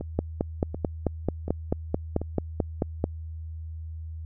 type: two click trains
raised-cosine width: 2 ms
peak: -19 / -10 dBFS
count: 4 / 14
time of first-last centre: 0.01-2.216 / 0.19-3.041 s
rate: 1.36 / 4.56 Hz
effects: added 80 Hz sine -34 dBFS peak until 4.25 s